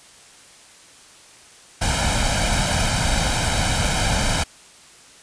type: noise with comb filter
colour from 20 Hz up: pink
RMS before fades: -20 dBFS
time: 1.81-4.44 s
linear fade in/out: 10 ms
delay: 1.3 ms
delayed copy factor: +0.7
effects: white hiss -47 dBFS RMS until 5.22 s + resampled to 22050 Hz